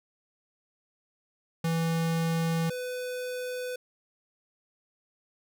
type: tone pair in turn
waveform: square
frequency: 164.81 / 500.2 Hz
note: E3 / B4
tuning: 0 / +22 cents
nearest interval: octave + perfect fifth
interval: 1922 cents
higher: second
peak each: -26 / -33 dBFS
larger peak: first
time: 1.64-2.7 / 2.7-3.76 s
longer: neither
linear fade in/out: 5 ms
effects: none